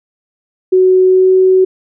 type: tone with pitch glide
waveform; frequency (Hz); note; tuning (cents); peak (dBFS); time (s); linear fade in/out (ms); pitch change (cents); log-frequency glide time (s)
sine; 371.9 to 374.7; F#4 to F#4; +9 to +22; -5; 0.72-1.65; 10; +13; 1.05-1.31
effects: none